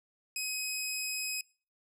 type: tone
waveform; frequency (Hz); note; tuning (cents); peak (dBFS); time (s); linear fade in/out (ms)
15% pulse; 2531; D#7; +29; -26; 0.36-1.41; 2
effects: noise-tail reverb RT60 0.4 s tail -24 dB re dry